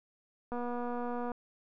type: click train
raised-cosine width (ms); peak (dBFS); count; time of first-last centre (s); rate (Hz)
1; -25; 194; 0.52-1.318; 242
effects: none